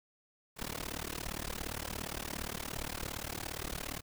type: noise with amplitude modulation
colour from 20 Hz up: pink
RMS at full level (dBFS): -36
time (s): 0.56-4.02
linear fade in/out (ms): 50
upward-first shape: sine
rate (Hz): 37.3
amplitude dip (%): 100
effects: none